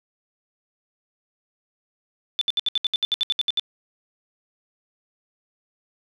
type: tone bursts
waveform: sine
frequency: 3520 Hz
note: A7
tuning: in tune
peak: -18 dBFS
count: 14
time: 2.39-3.596 s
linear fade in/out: 0 ms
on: 23 ms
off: 68 ms
effects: none